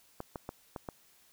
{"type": "clicks", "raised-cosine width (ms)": 1, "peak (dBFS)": -24, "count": 5, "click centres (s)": [0.204, 0.358, 0.491, 0.762, 0.888], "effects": ["white hiss -64 dBFS RMS until 1.32 s"]}